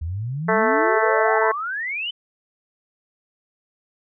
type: exponential sweep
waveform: sine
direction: up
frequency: 75.7 to 3086 Hz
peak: -24 dBFS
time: 0.01-2.11 s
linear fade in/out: 10 ms
type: harmonic tone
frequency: 220 Hz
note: A3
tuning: in tune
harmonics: 2 / 3 / 4 / 5 / 6 / 7 / 8 / 9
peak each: -21 / -23 / -24 / -25 / -26 / -26 / -27 / -28 dBFS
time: 0.48-1.52 s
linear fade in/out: 10 ms
effects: none